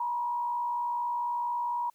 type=tone with frequency modulation; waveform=sine; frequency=960 Hz; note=B5; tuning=49 cents flat; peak=-28 dBFS; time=0-1.9 s; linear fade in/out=5 ms; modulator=62.1 Hz; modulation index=0.45; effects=white hiss -70 dBFS RMS until 1.94 s